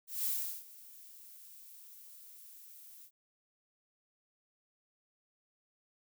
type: noise with ADSR envelope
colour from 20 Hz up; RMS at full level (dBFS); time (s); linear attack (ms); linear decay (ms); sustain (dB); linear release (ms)
violet; -33; 0.07-3.11; 190; 370; -21; 70
effects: none